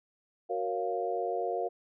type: chord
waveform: sine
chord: Gb major seventh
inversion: none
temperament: equal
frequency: 370 / 466.2 / 554.4 / 698.5 Hz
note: Gb4 / Bb4 / Db5 / F5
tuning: 0 / 0 / 0 / 0 cents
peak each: -36 / -34 / -38 / -33 dBFS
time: 0.49-1.69 s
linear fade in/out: 20 ms
effects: none